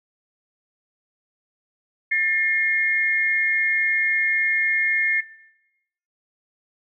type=tone pair together; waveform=sine; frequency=1782.6 / 2139 Hz; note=A6 / C7; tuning=+22 / +38 cents; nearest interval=minor third; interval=316 cents; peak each=-23 / -19 dBFS; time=2.11-5.21 s; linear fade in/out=10 ms; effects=noise-tail reverb RT60 0.9 s tail -19 dB re dry